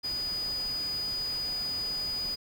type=tone in noise; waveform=sine; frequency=4950 Hz; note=D#8; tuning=10 cents flat; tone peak=-30 dBFS; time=0.03-2.36 s; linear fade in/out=20 ms; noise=pink; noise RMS=-44 dBFS; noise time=0.03-2.36 s; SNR=+11 dB; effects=none